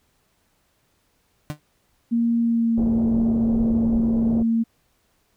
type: tone with exponential decay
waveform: 35% pulse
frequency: 150 Hz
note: D3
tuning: 37 cents sharp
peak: -21 dBFS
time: 1.5-1.6 s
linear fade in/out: 0 ms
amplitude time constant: 20 ms
type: tone with pitch glide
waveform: sine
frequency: 233.1 to 228.2 Hz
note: A#3 to A#3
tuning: 0 to -37 cents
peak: -17 dBFS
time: 2.11-4.64 s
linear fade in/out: 20 ms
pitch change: -37 cents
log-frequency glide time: 2.4-2.82 s
type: low-pass noise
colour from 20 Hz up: pink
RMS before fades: -29 dBFS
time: 2.77-4.43 s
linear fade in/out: 10 ms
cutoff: 630 Hz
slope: 24 dB/octave
effects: pink hiss -66 dBFS RMS until 5.36 s